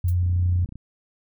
sine tone, 88.8 Hz, F2, 29 cents sharp, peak -18 dBFS, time 0.04-0.65 s, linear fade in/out 5 ms
violet noise with exponential decay, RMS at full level -34 dBFS, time 0.08-0.16 s, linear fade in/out 5 ms, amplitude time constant 17 ms
click train, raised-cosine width 5 ms, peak -26 dBFS, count 17, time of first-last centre 0.23-0.756 s, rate 30.4 Hz
effects none

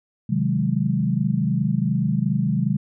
sine chord, Ab dominant seventh, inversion first, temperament equal, 130.81 / 155.56 / 185 / 207.7 Hz, C3 / Eb3 / Gb3 / Ab3, 0 / 0 / 0 / 0 cents, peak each -24 dBFS, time 0.29-2.77 s, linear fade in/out 10 ms, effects none

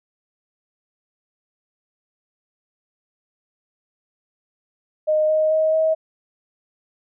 sine tone with pitch steps, 617 / 623.4 / 630 / 636.5 Hz, D#5 / D#5 / D#5 / D#5, -15 / +3 / +21 / +39 cents, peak -15 dBFS, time 5.07-5.95 s, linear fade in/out 20 ms, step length 220 ms, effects none

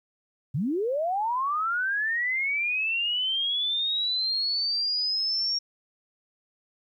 sine linear sweep, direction up, 116.54 to 5580 Hz, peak -24 dBFS, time 0.54-5.59 s, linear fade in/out 10 ms, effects 11-bit

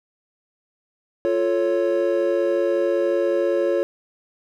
triangle chord, F augmented, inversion none, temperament equal, 349.2 / 440 / 554.4 Hz, F4 / A4 / C#5, 0 / 0 / 0 cents, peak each -20 / -23 / -19 dBFS, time 1.25-3.83 s, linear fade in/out 0 ms, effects none

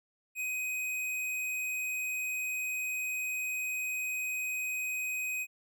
square tone, 2510 Hz, D#7, 15 cents sharp, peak -33 dBFS, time 0.35-5.47 s, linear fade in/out 50 ms, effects none

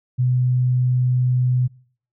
sine tone, 125.8 Hz, B2, 32 cents sharp, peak -15 dBFS, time 0.18-1.68 s, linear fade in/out 20 ms, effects noise-tail reverb RT60 0.5 s tail -23 dB re dry

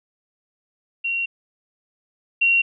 sine tone pair in turn, 2746 / 2746 Hz, F7 / F7, -30 / -30 cents, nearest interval unison, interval 0 cents, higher neither, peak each -21 / -14 dBFS, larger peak second, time 1.04-1.26 / 2.41-2.62 s, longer first, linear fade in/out 10 ms, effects none

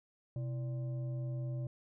sine tone with frequency modulation, 127.3 Hz, C3, 47 cents flat, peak -35 dBFS, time 0.36-1.67 s, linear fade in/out 2 ms, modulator 457 Hz, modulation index 0.34, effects none

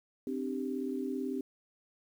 sine chord, C suspended second, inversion none, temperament equal with one note detuned, 261.6 / 299.7 / 392 Hz, C4 / D4 / G4, 0 / +35 / 0 cents, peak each -35 / -39 / -38 dBFS, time 0.27-1.41 s, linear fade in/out 2 ms, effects 10-bit

